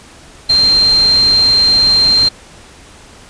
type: tone in noise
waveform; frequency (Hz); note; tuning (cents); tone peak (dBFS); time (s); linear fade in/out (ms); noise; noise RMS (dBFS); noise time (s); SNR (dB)
sine; 4168; C8; -7; -7; 0.49-2.29; 10; pink; -24; 0.49-2.29; +14
effects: pink hiss -39 dBFS RMS until 3.29 s + resampled to 22050 Hz